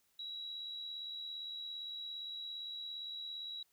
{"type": "tone with amplitude modulation", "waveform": "sine", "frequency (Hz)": 3887, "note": "B7", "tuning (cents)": -28, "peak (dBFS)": -40, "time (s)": [0.19, 3.63], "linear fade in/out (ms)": 5, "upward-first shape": "sine", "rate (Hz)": 77.5, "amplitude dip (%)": 35, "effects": ["white hiss -75 dBFS RMS until 3.72 s"]}